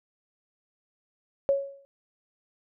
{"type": "tone with exponential decay", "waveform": "sine", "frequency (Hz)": 554, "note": "C#5", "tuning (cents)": -1, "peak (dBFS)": -17, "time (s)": [1.49, 1.85], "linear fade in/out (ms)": 0, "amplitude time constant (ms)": 78, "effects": []}